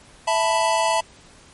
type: chord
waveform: square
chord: E suspended fourth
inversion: none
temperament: equal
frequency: 659.3 / 880 / 987.8 Hz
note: E5 / A5 / B5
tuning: 0 / 0 / 0 cents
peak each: -23 / -22 / -24 dBFS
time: 0.27-1.01 s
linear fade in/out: 10 ms
effects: pink hiss -49 dBFS RMS until 1.53 s + MP3 48 kbps